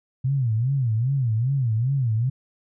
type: tone with vibrato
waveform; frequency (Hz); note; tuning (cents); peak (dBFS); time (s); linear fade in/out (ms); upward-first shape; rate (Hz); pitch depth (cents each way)
sine; 123.47; B2; 0; -19; 0.24-2.3; 10; sine; 2.5; 220
effects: none